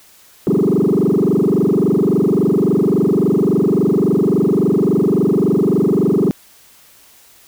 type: tone with frequency modulation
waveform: sine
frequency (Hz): 293.7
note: D4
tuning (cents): 0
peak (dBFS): -9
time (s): 0.47-6.31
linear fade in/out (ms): 0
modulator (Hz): 23.6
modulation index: 5.7
effects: tanh soft clip ceiling -9 dBFS + white hiss -47 dBFS RMS until 7.47 s